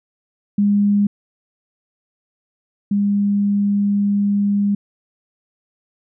sine tone pair in turn, 203.7 / 202.5 Hz, G#3 / G#3, -33 / -43 cents, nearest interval unison, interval 10 cents, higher first, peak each -12 / -14 dBFS, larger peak first, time 0.58-1.07 / 2.91-4.75 s, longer second, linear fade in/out 5 ms, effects none

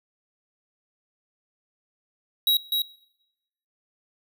square tone with echo, 3847 Hz, B7, 46 cents flat, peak -18 dBFS, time 2.47-2.57 s, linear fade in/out 2 ms, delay 250 ms, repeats 1, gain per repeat -4 dB, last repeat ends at 2.82 s, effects noise-tail reverb RT60 0.9 s tail -22 dB re dry

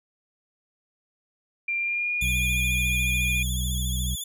sine tone with pitch glide, 2378 to 2434 Hz, D7 to D#7, +21 to -39 cents, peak -24 dBFS, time 1.68-3.43 s, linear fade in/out 5 ms, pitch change +40 cents, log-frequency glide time 1.78-2.12 s
harmonic tone, 62.4 Hz, B1, 19 cents sharp, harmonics 1 / 2 / 3, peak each -26 / -32 / -36 dBFS, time 2.21-4.16 s, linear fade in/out 20 ms
15% pulse tone with vibrato, 3401 Hz, G#7, 40 cents sharp, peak -24 dBFS, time 2.21-4.24 s, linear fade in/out 5 ms, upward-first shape sine, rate 14 Hz, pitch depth 60 cents each way
effects none

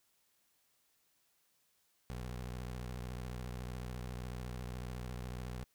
20% pulse tone with vibrato, 61.74 Hz, B1, in tune, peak -36 dBFS, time 2.1-5.64 s, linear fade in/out 0 ms, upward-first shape triangle, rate 14 Hz, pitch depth 130 cents each way, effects white hiss -75 dBFS RMS until 5.74 s

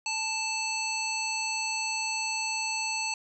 harmonic tone with a mistuned harmonic, 880 Hz, A5, in tune, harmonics 1 / 3 / 5 / 7 / 9, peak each -35 / -32 / -35 / -38 / -37 dBFS, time 0.06-3.14 s, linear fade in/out 2 ms, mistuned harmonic 9, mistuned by -36 cents, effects 10-bit

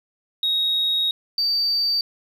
sine tone pair in turn, 3771 / 4627 Hz, A#7 / D8, +19 / -27 cents, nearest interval major third, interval 354 cents, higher second, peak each -17 dBFS, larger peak neither, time 0.43-1.11 / 1.38-2.01 s, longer first, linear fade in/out 2 ms, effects tanh soft clip ceiling -15 dBFS + 9-bit

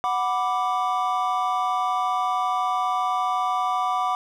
triangle chord, B minor, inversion second, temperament equal, 740 / 987.8 / 1174.7 Hz, F#5 / B5 / D6, 0 / 0 / 0 cents, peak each -23 / -26 / -23 dBFS, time 0.04-4.15 s, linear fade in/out 0 ms, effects none

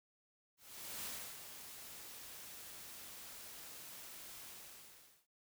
white noise with ADSR envelope, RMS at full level -44 dBFS, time 0.57-5.27 s, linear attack 470 ms, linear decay 330 ms, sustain -8 dB, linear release 820 ms, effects none

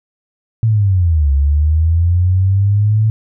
sine linear two-way sweep, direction down then up, 114.9 to 68.3 to 110.7 Hz, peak -9 dBFS, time 0.63-3.1 s, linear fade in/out 0 ms, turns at 1.32 s, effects none

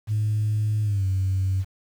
sine tone with pitch glide, 106.7 to 95.06 Hz, G#2 to F#2, +47 to +47 cents, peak -19 dBFS, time 0.07-1.65 s, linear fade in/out 50 ms, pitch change -200 cents, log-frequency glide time 0.83-1.06 s, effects tanh soft clip ceiling -17 dBFS + 8-bit

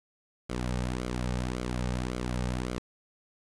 sawtooth tone with flanger, 61.8 Hz, B1, 2 cents sharp, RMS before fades -32 dBFS, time 0.49-2.79 s, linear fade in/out 10 ms, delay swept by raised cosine 1.1 to 3 ms, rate 1.8 Hz, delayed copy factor -0.75, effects resampled to 22050 Hz + 8-bit

